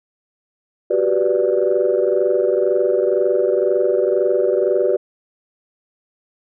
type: chord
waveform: sine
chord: G major seventh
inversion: third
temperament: equal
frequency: 370 / 392 / 493.9 / 587.3 Hz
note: F#4 / G4 / B4 / D5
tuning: 0 / 0 / 0 / 0 cents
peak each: -19 dBFS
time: 0.9-4.97 s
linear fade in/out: 10 ms
effects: tanh soft clip ceiling -6 dBFS